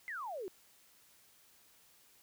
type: exponential sweep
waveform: sine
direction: down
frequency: 2100 to 349.2 Hz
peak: -39 dBFS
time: 0.08-0.48 s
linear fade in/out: 0 ms
effects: white hiss -65 dBFS RMS until 2.22 s